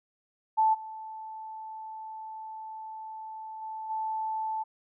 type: tone with level steps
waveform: sine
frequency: 877 Hz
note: A5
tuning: 6 cents flat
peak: -20 / -38 / -35 / -29 dBFS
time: 0.57-4.64 s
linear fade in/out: 20 ms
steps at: 0.73 / 3.61 / 3.89 s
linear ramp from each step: 20 ms
effects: none